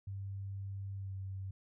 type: tone with pitch glide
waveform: sine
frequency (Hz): 98.1 to 96.08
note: G2 to G2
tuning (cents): +2 to -34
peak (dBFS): -39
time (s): 0.07-1.51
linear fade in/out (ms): 5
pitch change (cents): -36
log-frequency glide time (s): 0.96-1.14
effects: none